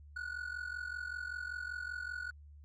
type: ring-modulated tone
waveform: triangle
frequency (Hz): 1468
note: F#6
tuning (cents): -14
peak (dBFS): -34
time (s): 0.16-2.31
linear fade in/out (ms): 2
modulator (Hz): 22.6
effects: added 73 Hz sine -52 dBFS peak until 2.64 s + resampled to 22050 Hz